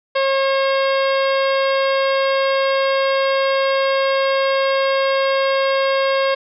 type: harmonic tone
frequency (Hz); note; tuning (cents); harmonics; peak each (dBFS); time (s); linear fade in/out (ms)
541; C#5; -42; 1 / 2 / 3 / 4 / 5 / 6 / 7 / 8 / 9; -16 / -22 / -26 / -28 / -30 / -32 / -33 / -34 / -35; 0.15-6.35; 10
effects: none